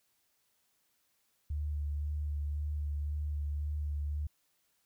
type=tone with vibrato; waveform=sine; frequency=73.8 Hz; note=D2; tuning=9 cents sharp; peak=-32 dBFS; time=1.5-4.27 s; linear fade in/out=5 ms; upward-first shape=sine; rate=1.9 Hz; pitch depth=20 cents each way; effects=white hiss -75 dBFS RMS until 4.85 s